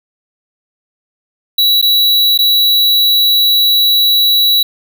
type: tone with dropouts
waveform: square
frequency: 3920 Hz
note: B7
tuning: 14 cents flat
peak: -8 dBFS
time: 1.58-4.63 s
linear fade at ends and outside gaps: 5 ms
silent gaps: 1.815-1.825 / 2.377-2.388 s
effects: none